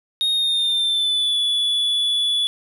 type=tone with pitch glide; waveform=triangle; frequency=3720 to 3431 Hz; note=A#7 to A7; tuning=-4 to -44 cents; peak=-16 dBFS; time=0.21-2.47 s; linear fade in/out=0 ms; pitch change=-140 cents; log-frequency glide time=0.32-1.38 s; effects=none